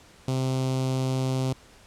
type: tone with notch filter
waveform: sawtooth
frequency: 130.81 Hz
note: C3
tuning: in tune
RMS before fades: -26 dBFS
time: 0.28-1.53 s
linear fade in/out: 2 ms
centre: 1700 Hz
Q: 0.82
effects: pink hiss -53 dBFS RMS until 1.86 s + low-pass 9000 Hz 12 dB/octave